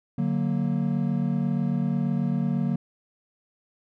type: chord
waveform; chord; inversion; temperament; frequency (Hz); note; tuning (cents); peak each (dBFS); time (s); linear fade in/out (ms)
triangle; D augmented; none; equal; 146.83 / 185 / 233.1; D3 / F#3 / A#3; 0 / 0 / 0; -25; 0.18-2.76; 5
effects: none